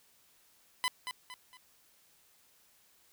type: tone with echo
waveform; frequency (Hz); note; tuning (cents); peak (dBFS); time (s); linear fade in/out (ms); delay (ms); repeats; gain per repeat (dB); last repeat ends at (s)
15% pulse; 1006; B5; +32; -22; 0.84-0.88; 0; 230; 3; -8; 1.57
effects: white hiss -66 dBFS RMS until 3.12 s